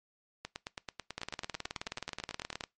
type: two click trains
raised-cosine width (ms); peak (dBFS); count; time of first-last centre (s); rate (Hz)
0.2; -19 / -21; 28 / 21; 1.18-2.609 / 0.45-2.638; 18.9 / 9.14
effects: noise-tail reverb RT60 0.2 s tail -22 dB re dry + MP3 48 kbps